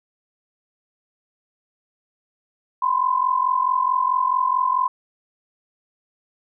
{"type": "tone pair together", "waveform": "sine", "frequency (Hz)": [1001.9, 1046.5], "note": ["B5", "C6"], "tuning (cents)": [25, 0], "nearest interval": "minor second", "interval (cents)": 75, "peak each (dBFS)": -20, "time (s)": [2.82, 4.88], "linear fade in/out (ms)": 5, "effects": []}